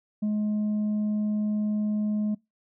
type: tone with tanh clipping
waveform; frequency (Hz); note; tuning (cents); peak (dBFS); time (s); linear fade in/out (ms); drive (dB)
triangle; 210.9; G#3; +27; -24; 0.22-2.35; 10; 7
effects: noise-tail reverb RT60 0.2 s tail -24 dB re dry